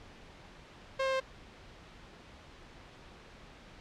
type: tone with pitch steps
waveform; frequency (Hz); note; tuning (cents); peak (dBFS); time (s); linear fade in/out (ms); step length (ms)
sawtooth; 534 / 530.6 / 527.3; C5 / C5 / C5; +35 / +24 / +13; -25; 0.99-1.203; 10; 71
effects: pink hiss -53 dBFS RMS until 3.8 s + low-pass 4000 Hz 12 dB/octave